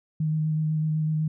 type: tone with vibrato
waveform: sine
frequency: 155.56 Hz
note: D#3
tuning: in tune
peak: -22 dBFS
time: 0.2-1.28 s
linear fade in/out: 5 ms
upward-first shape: square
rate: 8 Hz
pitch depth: 12 cents each way
effects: none

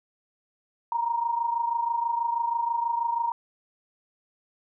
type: tone pair together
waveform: sine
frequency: 932.3 / 958.5 Hz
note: A#5 / A#5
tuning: 0 / +48 cents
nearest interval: unison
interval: 48 cents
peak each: -25 / -30 dBFS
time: 0.92-3.32 s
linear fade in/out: 2 ms
effects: none

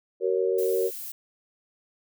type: chord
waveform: sine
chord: F# major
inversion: none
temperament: equal with one note detuned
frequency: 378.9 / 466.2 / 554.4 Hz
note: F#4 / A#4 / C#5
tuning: +41 / 0 / 0 cents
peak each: -25 / -25 / -30 dBFS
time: 0.2-0.91 s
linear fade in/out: 50 ms
type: noise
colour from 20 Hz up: violet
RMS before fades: -37 dBFS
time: 0.58-1.12 s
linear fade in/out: 5 ms
effects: none

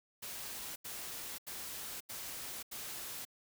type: noise bursts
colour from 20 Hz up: white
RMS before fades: -44 dBFS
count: 5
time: 0.22-3.252 s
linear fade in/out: 10 ms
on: 540 ms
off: 83 ms
effects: none

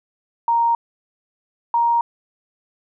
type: tone pair in turn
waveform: sine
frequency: 932.3 / 937.7 Hz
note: A#5 / A#5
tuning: 0 / +10 cents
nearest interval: unison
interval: 10 cents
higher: second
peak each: -14 dBFS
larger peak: neither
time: 0.48-0.75 / 1.74-2.01 s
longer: neither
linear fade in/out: 2 ms
effects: none

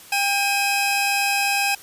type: tone pair together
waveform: sawtooth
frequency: 800 / 2542 Hz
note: G5 / D#7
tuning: +35 / +36 cents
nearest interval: octave + minor sixth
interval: 2001 cents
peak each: -18 dBFS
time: 0.12-1.75 s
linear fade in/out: 5 ms
effects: white hiss -44 dBFS RMS until 1.82 s + resampled to 32000 Hz

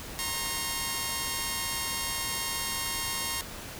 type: tone pair together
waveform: 5% pulse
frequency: 930 / 1071.9 Hz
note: A#5 / C6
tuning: -4 / +42 cents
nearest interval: major second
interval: 246 cents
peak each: -21 dBFS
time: 0.19-3.41 s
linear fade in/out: 0 ms
effects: pink hiss -41 dBFS RMS until 3.79 s

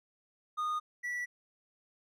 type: tone pair in turn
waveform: triangle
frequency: 1230 / 1952.5 Hz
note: D#6 / B6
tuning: -20 / -20 cents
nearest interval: minor sixth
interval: 800 cents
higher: second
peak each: -29 / -32 dBFS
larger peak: first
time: 0.57-0.8 / 1.03-1.26 s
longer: neither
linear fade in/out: 20 ms
effects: none

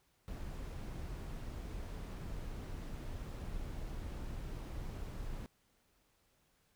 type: noise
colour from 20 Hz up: brown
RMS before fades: -43 dBFS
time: 0.28-5.46 s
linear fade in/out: 0 ms
effects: pink hiss -74 dBFS RMS until 6.75 s

